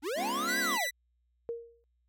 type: linear two-way sweep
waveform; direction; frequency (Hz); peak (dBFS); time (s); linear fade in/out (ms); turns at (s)
square; up then down; 255.8 to 1661.2 to 469.1; -32; 0.02-0.88; 50; 0.59
type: chord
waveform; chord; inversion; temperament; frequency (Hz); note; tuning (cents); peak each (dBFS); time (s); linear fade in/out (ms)
sawtooth; C# dominant seventh; second; just; 207.9 / 249.5 / 277.2 / 346.5; G#3 / B3 / C#4 / E#4; +2 / +18 / 0 / -14; -37; 0.15-0.79; 50
type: tone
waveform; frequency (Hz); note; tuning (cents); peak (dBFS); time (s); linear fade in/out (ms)
sawtooth; 1975; B6; 0; -28; 0.47-0.91; 20
type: tone with exponential decay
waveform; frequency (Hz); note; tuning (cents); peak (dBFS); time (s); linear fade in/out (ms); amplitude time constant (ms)
sine; 466.4; A#4; +1; -30; 1.49-1.84; 0; 74
effects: added 60 Hz sine -70 dBFS peak until 2.08 s